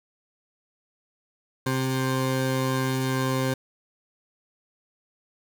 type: tone pair together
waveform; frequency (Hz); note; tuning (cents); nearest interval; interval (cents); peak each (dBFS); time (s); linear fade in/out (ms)
20% pulse; 131.1 / 525.3; C3 / C5; +4 / +7; 2 octaves; 2403; -19 / -26; 1.66-3.54; 5
effects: none